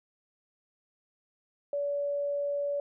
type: tone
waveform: sine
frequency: 572 Hz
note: D5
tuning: 46 cents flat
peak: -28 dBFS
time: 1.73-2.8 s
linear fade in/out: 2 ms
effects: none